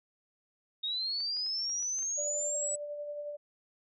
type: linear sweep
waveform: sine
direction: up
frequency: 3700 to 7940 Hz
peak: -31 dBFS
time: 0.83-2.76 s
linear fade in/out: 10 ms
type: clicks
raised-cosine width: 0.3 ms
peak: -39 dBFS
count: 7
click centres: 1.204 / 1.368 / 1.464 / 1.696 / 1.826 / 1.989 / 2.025 s
type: tone with tremolo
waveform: sine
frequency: 587.3 Hz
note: D5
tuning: in tune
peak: -35 dBFS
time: 2.17-3.37 s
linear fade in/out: 20 ms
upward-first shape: sine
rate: 11 Hz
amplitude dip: 35%
effects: none